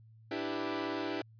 sawtooth chord, E minor seventh, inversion third, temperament equal, 293.7 / 329.6 / 392 / 493.9 Hz, D4 / E4 / G4 / B4, 0 / 0 / 0 / 0 cents, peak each -35 / -34 / -36 / -40 dBFS, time 0.31-1.22 s, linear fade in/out 5 ms, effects added 111 Hz sine -55 dBFS peak until 1.39 s + resampled to 11025 Hz

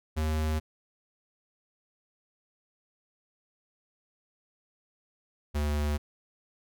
square tone pair in turn, 77.78 / 74.12 Hz, D#2 / D2, 0 / +17 cents, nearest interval minor second, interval 83 cents, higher first, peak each -27 / -27 dBFS, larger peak neither, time 0.16-0.6 / 5.54-5.98 s, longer neither, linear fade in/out 20 ms, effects none

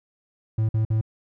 triangle tone bursts, 110 Hz, A2, in tune, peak -17 dBFS, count 3, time 0.58-1.012 s, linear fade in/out 5 ms, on 110 ms, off 51 ms, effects none

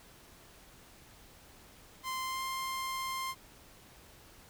sawtooth tone with pitch glide, 1041 to 1053.1 Hz, C6 to C6, -9 to +11 cents, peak -31 dBFS, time 2.03-3.35 s, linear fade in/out 50 ms, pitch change +20 cents, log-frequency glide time 2.22-2.43 s, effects pink hiss -57 dBFS RMS until 4.49 s

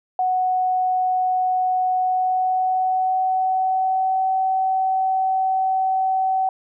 sine tone with pitch glide, 740 to 759.5 Hz, F#5 to F#5, 0 to +45 cents, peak -17 dBFS, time 0.19-6.49 s, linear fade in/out 2 ms, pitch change +45 cents, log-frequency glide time 2-4.3 s, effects none

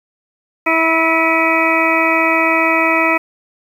harmonic tone with a mistuned harmonic, 325.9 Hz, E4, 20 cents flat, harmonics 1 / 2 / 3 / 4 / 6 / 7 / 8, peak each -19 / -19 / -19 / -19 / -19 / -19 / -19 dBFS, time 0.66-3.18 s, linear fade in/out 10 ms, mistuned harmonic 8, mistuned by -62 cents, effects 7-bit

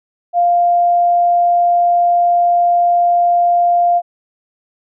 sine tone, 698.5 Hz, F5, in tune, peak -9 dBFS, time 0.33-4.02 s, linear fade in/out 50 ms, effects none

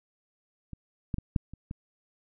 clicks, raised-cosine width 5 ms, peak -27 / -17 / -20 / -12 / -30 / -24 dBFS, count 6, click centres 0.733 / 1.142 / 1.184 / 1.362 / 1.536 / 1.711 s, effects none

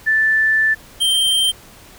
sine / square tone pair in turn, 1760 / 3147 Hz, A6 / G7, 0 / +6 cents, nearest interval minor seventh, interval 1006 cents, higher second, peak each -12 / -14 dBFS, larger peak first, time 0.06-0.75 / 1-1.52 s, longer first, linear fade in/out 20 ms, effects pink hiss -43 dBFS RMS until 1.98 s

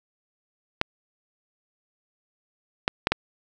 clicks, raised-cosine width 0.3 ms, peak -4 dBFS, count 4, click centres 0.814 / 2.879 / 3.071 / 3.12 s, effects none

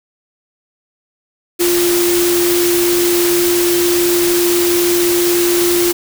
sine tone in noise, 349.2 Hz, F4, in tune, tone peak -12 dBFS, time 1.59-5.93 s, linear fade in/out 20 ms, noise white, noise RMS -18 dBFS, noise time 1.59-5.93 s, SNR +3 dB, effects none

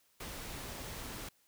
pink noise, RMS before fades -44 dBFS, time 0.2-1.29 s, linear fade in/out 5 ms, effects white hiss -71 dBFS RMS until 1.47 s

